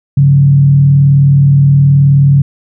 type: tone with frequency modulation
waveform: sine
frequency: 140 Hz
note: C#3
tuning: 18 cents sharp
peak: -3 dBFS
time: 0.17-2.42 s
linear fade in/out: 5 ms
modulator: 39 Hz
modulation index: 0.38
effects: none